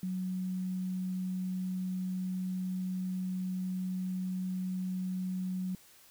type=tone; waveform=sine; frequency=185 Hz; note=F#3; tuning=in tune; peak=-32 dBFS; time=0.03-5.75 s; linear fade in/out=2 ms; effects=white hiss -59 dBFS RMS until 6.1 s